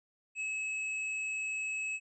sine tone with tanh clipping, 2581 Hz, E7, 37 cents flat, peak -35 dBFS, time 0.35-2 s, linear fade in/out 50 ms, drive 10 dB, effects resampled to 24000 Hz

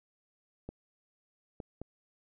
clicks, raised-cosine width 2 ms, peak -27 dBFS, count 3, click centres 0.69 / 1.602 / 1.816 s, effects none

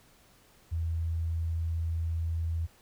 sine tone, 82.41 Hz, E2, in tune, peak -28 dBFS, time 0.71-2.67 s, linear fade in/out 20 ms, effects pink hiss -61 dBFS RMS until 2.81 s

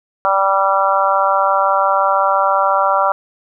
harmonic tone, 194.7 Hz, G3, 12 cents flat, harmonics 3 / 4 / 5 / 6 / 7, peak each -18 / -18 / -18 / -18 / -18 dBFS, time 0.25-3.12 s, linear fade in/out 0 ms, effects none

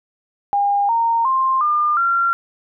sine tone with pitch steps, 808 / 922.8 / 1053.9 / 1203.7 / 1374.7 Hz, G#5 / A#5 / C6 / D6 / F6, -48 / -18 / +12 / +42 / -28 cents, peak -14 dBFS, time 0.53-2.33 s, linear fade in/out 0 ms, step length 360 ms, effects none

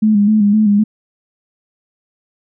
sine tone with vibrato, 209.7 Hz, G#3, 17 cents sharp, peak -8 dBFS, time 0.02-0.84 s, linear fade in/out 10 ms, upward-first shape square, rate 3.9 Hz, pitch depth 48 cents each way, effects none

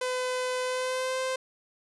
sawtooth tone with pitch glide, 506 to 519.6 Hz, B4 to C5, +42 to -12 cents, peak -24 dBFS, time 0.01-1.36 s, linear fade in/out 5 ms, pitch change +46 cents, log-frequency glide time 0.62-1.2 s, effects resampled to 24000 Hz + 11-bit

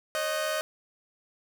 sawtooth tone cluster, 544 / 620 / 1516 Hz, C#5 / D#5 / F#6, -33 / -6 / +42 cents, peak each -32 / -25 / -32 dBFS, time 0.15-0.61 s, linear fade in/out 0 ms, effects none

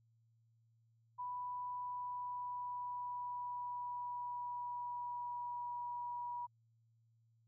sine tone with pitch glide, 987.8 to 967.5 Hz, B5 to B5, 0 to -36 cents, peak -40 dBFS, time 1.18-6.47 s, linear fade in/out 20 ms, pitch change -36 cents, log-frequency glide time 1.73-5.78 s, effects added 114 Hz sine -70 dBFS peak until 7.47 s

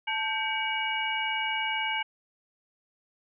sine tone cluster, 878 / 1571 / 2271 / 2891 Hz, A5 / G6 / C#7 / F#7, -4 / +3 / +41 / -41 cents, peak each -32 / -35 / -31 / -33 dBFS, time 0.07-2.03 s, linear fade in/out 10 ms, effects none

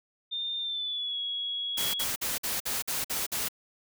sine tone with pitch glide, 3616 to 3335 Hz, A7 to G#7, +47 to +7 cents, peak -30 dBFS, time 0.31-2.05 s, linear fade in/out 20 ms, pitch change -140 cents, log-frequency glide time 0.59-1.19 s
white noise bursts, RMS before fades -31 dBFS, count 8, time 1.77-3.487 s, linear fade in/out 10 ms, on 170 ms, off 51 ms
effects none

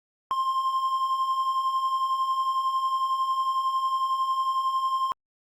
triangle beating tone pair, 1046.5 / 1057.5 Hz, C6 / C6, 0 / +18 cents, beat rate 11 Hz, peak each -30 / -22 dBFS, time 0.31-5.12 s, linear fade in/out 0 ms, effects Opus 48 kbps

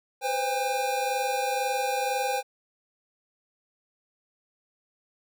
square tone cluster, 504 / 526 / 807 Hz, B4 / C5 / G#5, +35 / +9 / -50 cents, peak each -33 / -33 / -28 dBFS, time 0.21-2.43 s, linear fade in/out 50 ms, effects none

